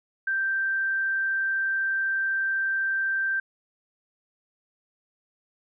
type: tone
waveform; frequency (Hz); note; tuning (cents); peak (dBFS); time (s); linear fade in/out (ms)
sine; 1568; G6; 0; -23; 0.27-3.4; 5
effects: none